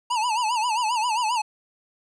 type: tone with vibrato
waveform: square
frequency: 921 Hz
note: A#5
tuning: 21 cents flat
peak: -22 dBFS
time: 0.1-1.42 s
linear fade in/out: 10 ms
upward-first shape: sine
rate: 7.5 Hz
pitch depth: 140 cents each way
effects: resampled to 22050 Hz + 10-bit